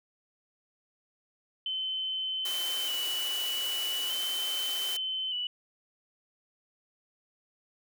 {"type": "tone with vibrato", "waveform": "sine", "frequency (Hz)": 3010, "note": "F#7", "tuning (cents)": 29, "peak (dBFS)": -30, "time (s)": [1.66, 5.47], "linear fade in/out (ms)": 2, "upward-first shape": "square", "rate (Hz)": 0.41, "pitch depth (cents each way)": 30}
{"type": "high-pass noise", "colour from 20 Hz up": "white", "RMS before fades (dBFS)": -38, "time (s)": [2.45, 4.97], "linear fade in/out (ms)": 5, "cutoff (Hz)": 300, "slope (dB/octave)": 24}
{"effects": []}